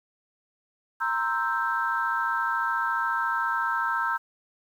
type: chord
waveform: sine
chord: C dominant seventh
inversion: third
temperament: equal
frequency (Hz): 932.3 / 1046.5 / 1318.5 / 1568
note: Bb5 / C6 / E6 / G6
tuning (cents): 0 / 0 / 0 / 0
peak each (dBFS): -29 / -33 / -28 / -28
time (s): 1-4.18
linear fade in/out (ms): 20
effects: tanh soft clip ceiling -13 dBFS + 9-bit